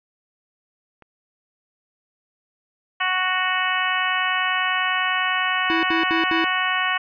click, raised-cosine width 0.5 ms, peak -31 dBFS, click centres 1.023 s
harmonic tone, 370 Hz, F#4, in tune, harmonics 2 / 3 / 4 / 5 / 6 / 7 / 8, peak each -29 / -25 / -27 / -25 / -29 / -29 / -28 dBFS, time 3-6.98 s, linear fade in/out 10 ms
square tone bursts, 329.6 Hz, E4, in tune, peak -22 dBFS, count 4, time 5.7-6.442 s, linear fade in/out 0 ms, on 130 ms, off 74 ms
effects resampled to 11025 Hz

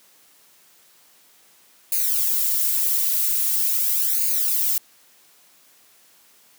violet noise with flanger, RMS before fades -21 dBFS, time 1.92-4.78 s, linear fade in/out 2 ms, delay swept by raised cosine 0.44 to 3.54 ms, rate 0.43 Hz, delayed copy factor +0.85, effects white hiss -55 dBFS RMS until 6.58 s + high-pass 150 Hz 12 dB/octave

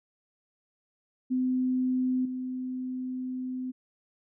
sine tone with level steps, 255.4 Hz, C4, 42 cents flat, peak -24 / -31 dBFS, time 1.3-3.72 s, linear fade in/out 20 ms, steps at 2.25 s, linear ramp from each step 5 ms, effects none

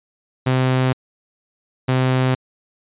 sawtooth tone pair in turn, 129.3 / 129.3 Hz, C3 / C3, -20 / -20 cents, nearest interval unison, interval 0 cents, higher neither, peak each -11 dBFS, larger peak neither, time 0.46-0.93 / 1.88-2.35 s, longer neither, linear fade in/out 10 ms, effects resampled to 8000 Hz

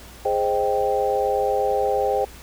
sine chord, Ab major seventh, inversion none, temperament equal, 415.3 / 523.3 / 622.3 / 784 Hz, Ab4 / C5 / Eb5 / G5, 0 / 0 / 0 / 0 cents, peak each -24 / -23 / -28 / -23 dBFS, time 0.25-2.25 s, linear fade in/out 5 ms, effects added 60 Hz sine -43 dBFS peak until 2.42 s + pink hiss -44 dBFS RMS until 2.42 s

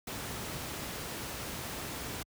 pink noise, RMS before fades -39 dBFS, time 0.07-2.23 s, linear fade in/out 5 ms, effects high-pass 60 Hz 12 dB/octave

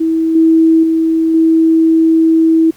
sine tone with level steps, 324.1 Hz, E4, 29 cents flat, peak -10 / -5 / -9 / -6 dBFS, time 0-2.71 s, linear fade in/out 10 ms, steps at 0.35 / 0.83 / 1.34 s, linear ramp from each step 5 ms, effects pink hiss -45 dBFS RMS until 2.76 s

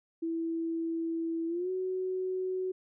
sine tone with pitch glide, 329.6 to 372.1 Hz, E4 to F#4, 0 to +10 cents, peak -30 dBFS, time 0.22-2.72 s, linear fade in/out 10 ms, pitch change +210 cents, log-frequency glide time 1.47-1.7 s, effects none

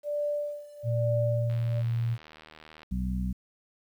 sine tone with tremolo, 587 Hz, D5, 1 cent flat, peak -26 dBFS, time 0.03-1.83 s, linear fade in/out 50 ms, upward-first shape sine, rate 1.1 Hz, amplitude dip 90%
sine tone, 116.54 Hz, A#2, in tune, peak -25 dBFS, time 0.83-2.18 s, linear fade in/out 50 ms
click train, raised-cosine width 0.3 ms, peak -32 dBFS, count 105, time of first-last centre 1.5-2.832 s, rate 78.1 Hz
harmonic tone, 62.7 Hz, B1, 27 cents sharp, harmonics 1 / 2 / 3 / 4, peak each -30 / -39 / -31 / -44 dBFS, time 2.91-3.33 s, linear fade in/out 10 ms
effects 10-bit

